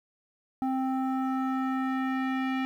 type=tone with low-pass filter sweep; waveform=square; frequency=262.5 Hz; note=C4; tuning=6 cents sharp; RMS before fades=-29 dBFS; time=0.62-2.65 s; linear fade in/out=0 ms; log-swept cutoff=880 to 2400 Hz; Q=2; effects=10-bit